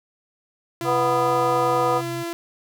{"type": "tone", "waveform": "sawtooth", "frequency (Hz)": 339.1, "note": "E4", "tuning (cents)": 49, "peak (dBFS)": -23, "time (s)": [0.81, 2.33], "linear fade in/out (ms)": 0}
{"type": "tone with vibrato", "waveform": "sine", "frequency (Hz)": 130.81, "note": "C3", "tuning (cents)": 0, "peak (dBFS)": -31, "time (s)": [0.81, 2.24], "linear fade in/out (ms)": 20, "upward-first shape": "square", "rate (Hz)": 4.4, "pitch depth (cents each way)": 12}
{"type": "harmonic tone", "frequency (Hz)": 246.9, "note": "B3", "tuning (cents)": 0, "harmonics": [2, 3, 4, 5], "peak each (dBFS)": [-22, -24, -25, -24], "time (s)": [0.84, 2.02], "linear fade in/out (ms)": 50}
{"effects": []}